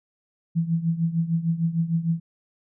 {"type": "tone with tremolo", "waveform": "sine", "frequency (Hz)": 165.9, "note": "E3", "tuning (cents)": 11, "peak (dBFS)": -17, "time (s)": [0.55, 2.2], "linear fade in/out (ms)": 20, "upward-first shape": "triangle", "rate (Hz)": 6.6, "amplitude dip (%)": 85, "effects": []}